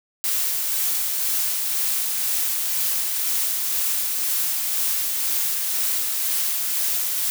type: noise with tremolo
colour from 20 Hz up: blue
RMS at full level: -22 dBFS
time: 0.24-7.3 s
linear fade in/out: 0 ms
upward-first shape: sine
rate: 2 Hz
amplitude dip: 25%
effects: none